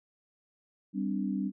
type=chord; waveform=sine; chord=G suspended fourth; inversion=none; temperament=equal with one note detuned; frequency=196 / 256.4 / 293.7 Hz; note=G3 / C4 / D4; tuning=0 / -35 / 0 cents; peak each=-31 / -35 / -35 dBFS; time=0.93-1.52 s; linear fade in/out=50 ms; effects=none